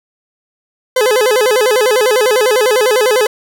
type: tone with vibrato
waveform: 40% pulse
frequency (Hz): 466.8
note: A#4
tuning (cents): +2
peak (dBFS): -8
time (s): 0.96-3.27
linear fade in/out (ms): 5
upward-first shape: square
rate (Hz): 10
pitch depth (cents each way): 160
effects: none